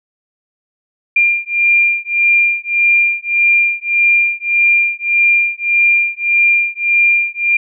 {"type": "beating tone pair", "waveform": "sine", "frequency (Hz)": [2393, 2394.7], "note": ["D7", "D7"], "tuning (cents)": [32, 33], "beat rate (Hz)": 1.7, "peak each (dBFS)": -13, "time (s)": [1.16, 7.57], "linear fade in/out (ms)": 5, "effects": []}